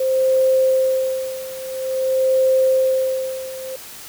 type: tone with tremolo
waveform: sine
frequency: 523.3 Hz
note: C5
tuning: in tune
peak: -12 dBFS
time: 0-3.76 s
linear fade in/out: 5 ms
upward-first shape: sine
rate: 0.49 Hz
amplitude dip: 85%
effects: white hiss -37 dBFS RMS until 4.08 s